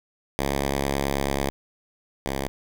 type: tone pair in turn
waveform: 5% pulse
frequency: 69.3 / 68.07 Hz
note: C#2 / C#2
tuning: 0 / -31 cents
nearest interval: unison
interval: 31 cents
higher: first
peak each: -12 / -15 dBFS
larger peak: first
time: 0.39-1.5 / 2.26-2.48 s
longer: first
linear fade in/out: 0 ms
effects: none